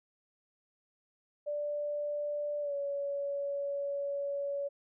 sine tone with pitch glide, 587.3 to 564.4 Hz, D5 to C#5, 0 to +31 cents, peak -32 dBFS, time 1.46-4.69 s, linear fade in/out 20 ms, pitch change -69 cents, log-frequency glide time 2.61-2.74 s, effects none

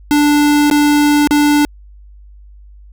square tone with dropouts, 293.7 Hz, D4, in tune, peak -9 dBFS, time 0.11-1.65 s, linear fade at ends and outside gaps 0 ms, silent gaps 0.7-0.712 / 1.273-1.309 s, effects added 50 Hz sine -36 dBFS peak until 2.92 s

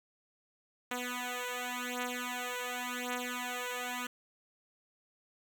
5% pulse beating tone pair, 246.9 / 247.8 Hz, B3 / B3, 0 / +6 cents, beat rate 0.9 Hz, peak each -27 dBFS, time 0.91-4.07 s, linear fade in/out 5 ms, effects none

